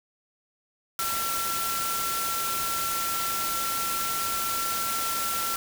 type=tone in noise; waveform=sine; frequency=1350 Hz; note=E6; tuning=41 cents sharp; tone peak=-30 dBFS; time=0.99-5.56 s; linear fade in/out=2 ms; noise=white; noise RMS=-30 dBFS; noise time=0.99-5.56 s; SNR=-3 dB; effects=none